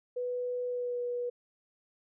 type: tone with pitch glide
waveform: sine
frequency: 493.9 to 486.5 Hz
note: B4 to B4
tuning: 0 to -26 cents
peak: -31 dBFS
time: 0.16-1.3 s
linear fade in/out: 10 ms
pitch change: -26 cents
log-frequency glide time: 0.67-1 s
effects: none